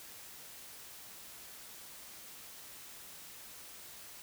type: silence
effects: white hiss -51 dBFS RMS until 4.22 s